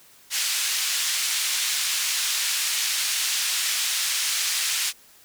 white band-pass noise, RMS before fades -25 dBFS, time 0.3-4.93 s, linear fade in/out 50 ms, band 2000 to 7500 Hz, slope 12 dB/octave, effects white hiss -53 dBFS RMS until 5.24 s

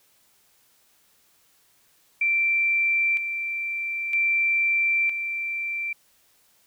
sine tone with tremolo, 2349 Hz, D7, in tune, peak -19 dBFS, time 2.21-5.93 s, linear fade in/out 5 ms, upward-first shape square, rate 0.52 Hz, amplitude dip 55%, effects white hiss -62 dBFS RMS until 6.66 s

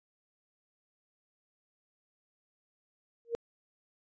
sine tone with exponential growth, 466.2 Hz, A#4, in tune, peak -25 dBFS, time 3.25-3.35 s, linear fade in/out 0 ms, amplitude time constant 20 ms, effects resampled to 16000 Hz

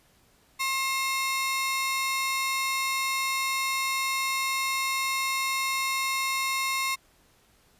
sawtooth ring-modulated tone, 1600 Hz, G6, 35 cents sharp, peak -19 dBFS, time 0.59-6.96 s, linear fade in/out 20 ms, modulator 529 Hz, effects pink hiss -62 dBFS RMS until 7.79 s + resampled to 32000 Hz

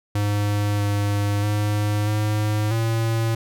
square tone with pitch steps, 103.1 / 102.2 / 104.4 / 106.1 / 113.6 Hz, G#2 / G#2 / G#2 / G#2 / A#2, -12 / -27 / +10 / +38 / -44 cents, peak -20 dBFS, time 0.15-3.35 s, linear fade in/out 5 ms, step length 640 ms, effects none

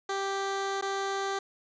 15% pulse tone with dropouts, 392 Hz, G4, in tune, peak -23 dBFS, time 0.09-1.39 s, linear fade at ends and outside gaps 5 ms, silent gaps 0.813-0.823 s, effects resampled to 16000 Hz + 9-bit

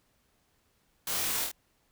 white noise with echo, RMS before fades -34 dBFS, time 1.07-1.44 s, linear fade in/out 2 ms, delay 25 ms, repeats 3, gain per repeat -2 dB, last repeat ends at 1.515 s, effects pink hiss -71 dBFS RMS until 1.91 s

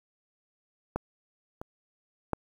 clicks, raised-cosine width 1 ms, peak -15 / -24 / -13 dBFS, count 3, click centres 0.96 / 1.615 / 2.333 s, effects 8-bit

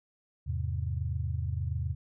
sine chord, E augmented, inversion none, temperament equal, 82.41 / 103.83 / 130.81 Hz, E2 / G#2 / B#2, 0 / 0 / 0 cents, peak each -32 / -35 / -35 dBFS, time 0.46-1.95 s, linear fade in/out 20 ms, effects none

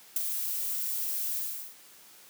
violet noise with ADSR envelope, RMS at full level -25 dBFS, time 0.16-1.76 s, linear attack 4 ms, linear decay 18 ms, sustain -7 dB, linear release 390 ms, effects white hiss -54 dBFS RMS until 2.29 s + high-pass 150 Hz 12 dB/octave

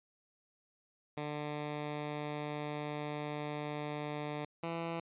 10% pulse tone pair in turn, 148.7 / 166.91 Hz, D3 / E3, +22 / +22 cents, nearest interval major second, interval 200 cents, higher second, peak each -29 / -28 dBFS, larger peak second, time 1.17-4.45 / 4.63-5 s, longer first, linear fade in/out 5 ms, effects resampled to 8000 Hz

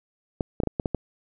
clicks, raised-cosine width 2 ms, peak -11 dBFS, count 7, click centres 0.408 / 0.602 / 0.635 / 0.673 / 0.798 / 0.858 / 0.947 s, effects none

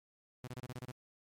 sawtooth tone bursts, 125.2 Hz, B2, 24 cents sharp, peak -38 dBFS, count 8, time 0.44-0.915 s, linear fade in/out 0 ms, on 34 ms, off 29 ms, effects MP3 64 kbps

